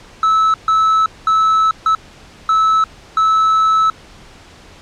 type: tone bursts at uneven times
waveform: triangle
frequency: 1304 Hz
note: E6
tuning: 19 cents flat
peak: -8 dBFS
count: 6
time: 0.23-0.54 / 0.68-1.06 / 1.27-1.71 / 1.86-1.95 / 2.49-2.84 / 3.17-3.9 s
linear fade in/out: 2 ms
effects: pink hiss -41 dBFS RMS until 4.81 s + low-pass 6000 Hz 12 dB/octave